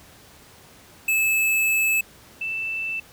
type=tone pair in turn; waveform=square / sine; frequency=2608 / 2654 Hz; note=E7 / E7; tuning=-19 / +11 cents; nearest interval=unison; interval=30 cents; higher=second; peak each=-19 / -25 dBFS; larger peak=first; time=1.08-2.01 / 2.41-3 s; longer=first; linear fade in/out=5 ms; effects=pink hiss -49 dBFS RMS until 3.12 s + high-pass 60 Hz 12 dB/octave